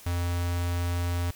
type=tone with notch filter; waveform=square; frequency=87.31 Hz; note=F2; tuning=in tune; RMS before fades=-28 dBFS; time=0.06-1.31 s; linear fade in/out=5 ms; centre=350 Hz; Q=1.5; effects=white hiss -50 dBFS RMS until 1.35 s